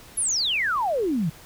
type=exponential sweep; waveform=sine; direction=down; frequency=11370 to 146.83 Hz; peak=-21 dBFS; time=0.17-1.3 s; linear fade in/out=10 ms; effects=pink hiss -47 dBFS RMS until 1.45 s